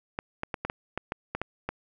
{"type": "clicks", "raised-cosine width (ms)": 0.5, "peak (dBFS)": -15, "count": 10, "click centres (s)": [0.189, 0.434, 0.542, 0.65, 0.699, 0.976, 1.121, 1.35, 1.416, 1.69], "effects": []}